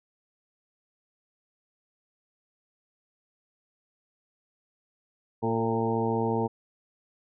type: harmonic tone with a mistuned harmonic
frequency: 114.5 Hz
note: A#2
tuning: 31 cents flat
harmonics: 1 / 2 / 3 / 4 / 5 / 6 / 7 / 8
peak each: -32 / -30 / -33 / -29 / -41 / -39 / -34 / -33 dBFS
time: 5.42-6.48 s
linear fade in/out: 20 ms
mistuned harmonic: 4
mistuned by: -29 cents
effects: none